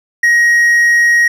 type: tone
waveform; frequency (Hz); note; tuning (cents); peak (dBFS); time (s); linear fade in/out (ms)
triangle; 1887; A#6; +21; -5; 0.23-1.28; 5
effects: none